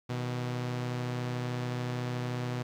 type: tone pair together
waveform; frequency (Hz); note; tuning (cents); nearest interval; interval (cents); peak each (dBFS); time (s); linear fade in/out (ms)
sawtooth; 123.47 / 157.17; B2 / D#3; 0 / +18; major third; 418; -28 / -38; 0.09-2.63; 10
effects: low-pass 6000 Hz 12 dB/octave + 11-bit